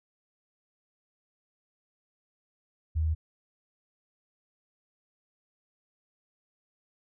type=tone; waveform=sine; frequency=79 Hz; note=D#2; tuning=27 cents sharp; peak=-24 dBFS; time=2.95-3.15 s; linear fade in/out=20 ms; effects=none